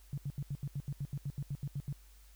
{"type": "tone bursts", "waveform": "sine", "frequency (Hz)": 140.6, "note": "C#3", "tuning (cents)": 25, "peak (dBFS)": -34, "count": 15, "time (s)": [0.13, 1.926], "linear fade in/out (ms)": 0, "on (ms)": 46, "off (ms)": 79, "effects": ["added 50 Hz sine -56 dBFS peak until 2.35 s", "white hiss -65 dBFS RMS until 2.35 s"]}